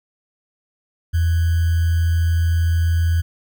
sine tone with sample-and-hold, 83.5 Hz, E2, 23 cents sharp, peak -14 dBFS, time 1.13-3.22 s, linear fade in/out 20 ms, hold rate 1575 Hz, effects none

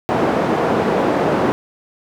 white band-pass noise, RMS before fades -17 dBFS, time 0.09-1.52 s, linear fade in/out 0 ms, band 170 to 630 Hz, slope 12 dB/octave, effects none

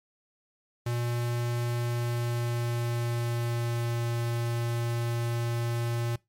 square tone with pitch glide, 119.6 to 117.89 Hz, A#2 to A#2, +45 to +20 cents, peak -28 dBFS, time 0.86-6.16 s, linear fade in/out 5 ms, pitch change -25 cents, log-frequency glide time 1.77-4.06 s, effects noise-tail reverb RT60 0.2 s tail -22 dB re dry + MP3 64 kbps

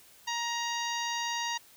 harmonic tone with a mistuned harmonic, 940 Hz, A#5, 14 cents sharp, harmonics 1 / 2 / 3 / 4 / 5 / 6 / 7, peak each -34 / -37 / -39 / -40 / -41 / -42 / -42 dBFS, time 0.27-1.58 s, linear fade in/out 10 ms, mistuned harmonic 6, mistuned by +44 cents, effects white hiss -57 dBFS RMS until 1.76 s

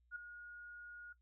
sine tone with ADSR envelope, 1439 Hz, F#6, 49 cents flat, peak -39 dBFS, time 0.11-1.13 s, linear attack 48 ms, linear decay 7 ms, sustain -10 dB, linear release 8 ms, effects noise-tail reverb RT60 0.1 s tail -19 dB re dry + added 60 Hz sine -70 dBFS peak until 1.21 s

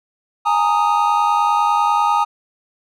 triangle chord, Ab suspended second, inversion none, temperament equal with one note detuned, 830.6 / 920.6 / 1244.5 Hz, Ab5 / Bb5 / Eb6, 0 / -22 / 0 cents, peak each -16 dBFS, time 0.45-2.25 s, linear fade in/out 20 ms, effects none

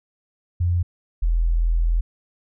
sine tone pair in turn, 87.6 / 41.7 Hz, F2 / E1, +6 / +21 cents, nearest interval octave + minor second, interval 1285 cents, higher first, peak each -17 / -16 dBFS, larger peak second, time 0.6-0.83 / 1.22-2.01 s, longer second, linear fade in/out 10 ms, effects none

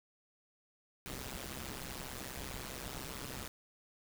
pink noise with amplitude modulation, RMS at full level -40 dBFS, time 1.06-3.48 s, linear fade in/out 0 ms, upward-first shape sine, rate 131 Hz, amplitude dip 95%, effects none

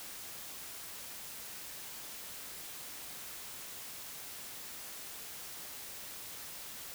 silence, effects white hiss -46 dBFS RMS until 6.94 s

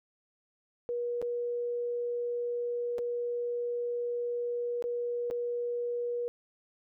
sine tone with dropouts, 480.5 Hz, B4, 48 cents flat, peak -30 dBFS, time 0.89-6.28 s, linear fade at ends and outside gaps 0 ms, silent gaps 1.216-1.225 / 2.983-2.989 / 4.824-4.84 / 5.301-5.31 s, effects none

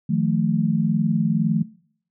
sine tone cluster, 157.7 / 177.4 / 219.4 Hz, D#3 / F3 / A3, +24 / +27 / -5 cents, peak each -22 dBFS, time 0.09-1.63 s, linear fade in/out 10 ms, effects noise-tail reverb RT60 0.6 s tail -22 dB re dry

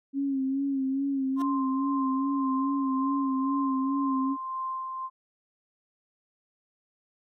sine tone with vibrato, 271.6 Hz, C#4, 35 cents flat, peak -25 dBFS, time 0.13-4.37 s, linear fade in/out 50 ms, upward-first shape sine, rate 2.4 Hz, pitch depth 46 cents each way
15% pulse tone with exponential growth, 349.2 Hz, F4, in tune, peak -30 dBFS, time 1.35-1.42 s, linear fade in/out 2 ms, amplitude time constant 15 ms
sine tone with tremolo, 1046.5 Hz, C6, in tune, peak -29 dBFS, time 1.36-5.1 s, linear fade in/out 50 ms, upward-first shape sine, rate 1.9 Hz, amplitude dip 35%
effects none

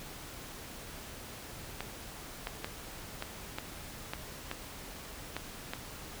clicks, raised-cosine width 0.3 ms, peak -19 dBFS, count 9, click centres 1.806 / 2.471 / 2.645 / 3.224 / 3.585 / 4.135 / 4.514 / 5.366 / 5.735 s, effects pink hiss -46 dBFS RMS until 6.2 s

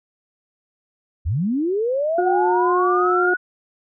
sine linear sweep, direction up, 64 to 1480 Hz, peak -18 dBFS, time 1.25-3.37 s, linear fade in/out 20 ms
harmonic tone, 360.7 Hz, F#4, 44 cents flat, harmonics 1 / 2 / 4, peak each -18 / -24 / -30 dBFS, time 2.18-3.34 s, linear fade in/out 5 ms
effects none

